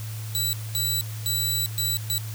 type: tone bursts at uneven times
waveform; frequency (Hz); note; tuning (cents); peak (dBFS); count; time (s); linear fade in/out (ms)
15% pulse; 3951; B7; 0; -16; 5; 0.35-0.53 / 0.75-1.01 / 1.26-1.66 / 1.78-1.97 / 2.1-2.18; 0
effects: added 109 Hz sine -31 dBFS peak until 2.34 s + white hiss -42 dBFS RMS until 2.34 s